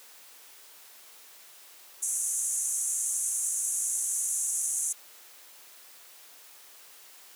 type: band-pass noise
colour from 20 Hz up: white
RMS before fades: -30 dBFS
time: 2.02-4.93 s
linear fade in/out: 10 ms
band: 6200 to 11000 Hz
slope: 96 dB/octave
effects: white hiss -52 dBFS RMS until 7.35 s + high-pass 400 Hz 12 dB/octave